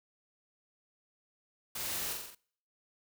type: noise with echo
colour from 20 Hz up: white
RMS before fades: -39 dBFS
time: 1.75-2.13 s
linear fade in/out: 5 ms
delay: 44 ms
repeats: 5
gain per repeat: -3 dB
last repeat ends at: 2.35 s
effects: noise-tail reverb RT60 0.6 s tail -25 dB re dry